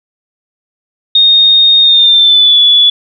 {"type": "tone with pitch glide", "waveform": "sine", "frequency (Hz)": [3699, 3431], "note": ["A#7", "A7"], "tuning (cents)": [-14, -44], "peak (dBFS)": -3, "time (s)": [1.15, 2.9], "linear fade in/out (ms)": 5, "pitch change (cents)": -130, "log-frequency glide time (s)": [1.81, 2.59], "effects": []}